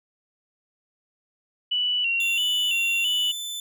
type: tone with vibrato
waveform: sine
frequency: 2853 Hz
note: F7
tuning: 36 cents sharp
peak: -21 dBFS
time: 1.71-3.32 s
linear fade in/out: 10 ms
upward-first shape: square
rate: 1.5 Hz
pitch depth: 65 cents each way
type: tone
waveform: sawtooth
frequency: 3520 Hz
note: A7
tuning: in tune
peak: -27 dBFS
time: 2.2-3.6 s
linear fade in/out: 2 ms
effects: none